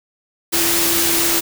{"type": "tone in noise", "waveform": "sine", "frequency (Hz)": 337, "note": "E4", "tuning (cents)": 38, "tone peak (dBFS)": -23, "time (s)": [0.52, 1.41], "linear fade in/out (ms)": 20, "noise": "white", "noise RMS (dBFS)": -17, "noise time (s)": [0.52, 1.41], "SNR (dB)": -9, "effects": []}